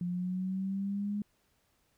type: linear sweep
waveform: sine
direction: up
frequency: 174.9 to 207.6 Hz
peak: -31 dBFS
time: 0.01-1.22 s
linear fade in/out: 2 ms
effects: pink hiss -73 dBFS RMS until 1.97 s